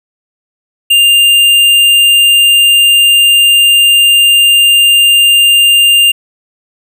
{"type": "tone with hard clipping", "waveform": "triangle", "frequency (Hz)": 2800, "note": "F7", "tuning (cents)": 4, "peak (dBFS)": -5, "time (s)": [0.9, 6.12], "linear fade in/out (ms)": 10, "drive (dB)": 15, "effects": []}